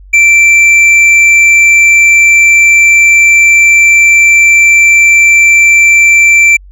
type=tone with hard clipping; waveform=sine; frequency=2343 Hz; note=D7; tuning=5 cents flat; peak=-3 dBFS; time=0.13-6.57 s; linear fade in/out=10 ms; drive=5 dB; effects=added 47 Hz sine -31 dBFS peak until 6.71 s